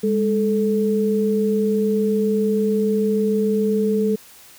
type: tone pair together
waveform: sine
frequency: 204.8 / 436.6 Hz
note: G#3 / A4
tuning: -24 / -13 cents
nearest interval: octave + minor second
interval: 1311 cents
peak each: -19 dBFS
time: 0.03-4.16 s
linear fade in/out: 10 ms
effects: white hiss -46 dBFS RMS until 4.58 s